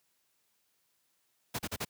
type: noise bursts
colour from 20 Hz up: pink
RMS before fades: -35 dBFS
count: 4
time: 1.54-1.85 s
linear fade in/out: 10 ms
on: 49 ms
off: 38 ms
effects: white hiss -75 dBFS RMS until 1.89 s + high-pass 80 Hz 12 dB/octave